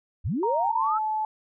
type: linear sweep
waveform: sine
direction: up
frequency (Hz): 52.7 to 1353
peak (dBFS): -24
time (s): 0.24-0.99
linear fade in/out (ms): 20
type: tone with pitch glide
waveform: sine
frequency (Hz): 932.3 to 864.9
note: A#5 to A5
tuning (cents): 0 to -30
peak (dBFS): -24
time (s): 0.43-1.25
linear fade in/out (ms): 2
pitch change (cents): -130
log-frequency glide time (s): 0.63-0.95
effects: none